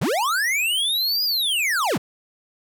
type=linear two-way sweep; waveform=square; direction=up then down; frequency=90.1 to 4978 to 90.1 Hz; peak=-20 dBFS; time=0.01-1.98 s; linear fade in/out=10 ms; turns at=1.24 s; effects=none